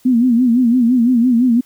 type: tone with vibrato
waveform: sine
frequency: 242.8 Hz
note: B3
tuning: 29 cents flat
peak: -9 dBFS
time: 0.05-1.61 s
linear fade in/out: 10 ms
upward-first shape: sine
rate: 5.9 Hz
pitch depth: 110 cents each way
effects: white hiss -52 dBFS RMS until 1.65 s